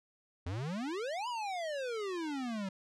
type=exponential two-way sweep; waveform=square; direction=up then down; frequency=82.41 to 1008 to 186.4 Hz; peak=-36 dBFS; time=0.46-2.69 s; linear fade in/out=5 ms; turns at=1.28 s; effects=low-pass 6000 Hz 12 dB/octave